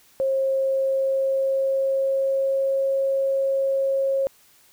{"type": "tone with pitch glide", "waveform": "sine", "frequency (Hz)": [536, 542.2], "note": ["C5", "C#5"], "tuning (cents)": [42, -38], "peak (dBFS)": -19, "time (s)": [0.2, 4.27], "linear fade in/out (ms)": 0, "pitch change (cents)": 20, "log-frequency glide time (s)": [0.63, 2.89], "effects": ["white hiss -56 dBFS RMS until 4.72 s"]}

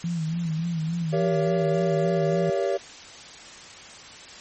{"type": "tone with vibrato", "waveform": "sine", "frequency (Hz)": 164.81, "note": "E3", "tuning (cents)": 0, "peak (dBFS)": -24, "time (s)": [0.04, 2.5], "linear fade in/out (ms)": 2, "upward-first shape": "sine", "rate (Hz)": 3.5, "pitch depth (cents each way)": 82}
{"type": "chord", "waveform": "triangle", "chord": "G diminished seventh", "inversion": "none", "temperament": "just", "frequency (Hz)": [392, 470.4, 564.5, 677.4], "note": ["G4", "Bb4", "Db5", "Fb5"], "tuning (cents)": [0, 16, 31, 47], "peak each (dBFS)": [-24, -28, -24, -28], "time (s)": [1.12, 2.78], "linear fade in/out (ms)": 20}
{"effects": ["white hiss -43 dBFS RMS until 4.4 s", "MP3 32 kbps"]}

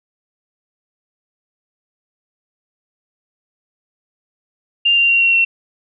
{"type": "tone with pitch steps", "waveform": "sine", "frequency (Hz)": [2794, 2775, 2756, 2737, 2718], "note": ["F7", "F7", "F7", "F7", "F7"], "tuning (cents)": [0, -12, -24, -36, -48], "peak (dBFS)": -10, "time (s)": [4.85, 5.45], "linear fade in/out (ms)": 10, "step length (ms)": 120, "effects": []}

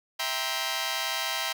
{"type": "chord", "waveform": "10% pulse", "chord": "C dominant seventh", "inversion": "first", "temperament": "just", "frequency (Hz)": [654.1, 784.9, 941.9, 1046.5], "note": ["E5", "G5", "Bb5", "C6"], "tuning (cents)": [-14, 2, 18, 0], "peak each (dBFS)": -26, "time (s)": [0.19, 1.53], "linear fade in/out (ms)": 10, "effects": []}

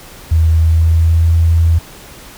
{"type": "tone with pitch glide", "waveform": "sine", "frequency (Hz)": [80.7, 82.83], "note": ["E2", "E2"], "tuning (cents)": [-36, 9], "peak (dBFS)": -7, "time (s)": [0.31, 1.79], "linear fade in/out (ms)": 10, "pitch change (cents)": 45, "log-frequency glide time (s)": [0.52, 1.3], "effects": ["pink hiss -36 dBFS RMS until 2.37 s"]}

